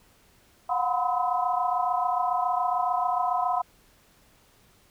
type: tone cluster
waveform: sine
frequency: 717 / 744 / 988 / 1023 / 1277 Hz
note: F5 / F#5 / B5 / C6 / D#6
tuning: +45 / +9 / 0 / -39 / +45 cents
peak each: -27 / -30 / -30 / -29 / -34 dBFS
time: 0.69-3.62 s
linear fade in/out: 10 ms
effects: pink hiss -60 dBFS RMS until 4.9 s